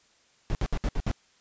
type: noise bursts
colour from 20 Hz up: brown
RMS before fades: -26 dBFS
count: 6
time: 0.5-1.114 s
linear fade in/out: 0 ms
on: 49 ms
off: 64 ms
effects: white hiss -63 dBFS RMS until 1.4 s + resampled to 16000 Hz